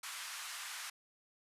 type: band-pass noise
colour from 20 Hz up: pink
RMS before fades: -45 dBFS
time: 0.03-0.9 s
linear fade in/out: 5 ms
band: 1100 to 12000 Hz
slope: 24 dB/octave
effects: resampled to 32000 Hz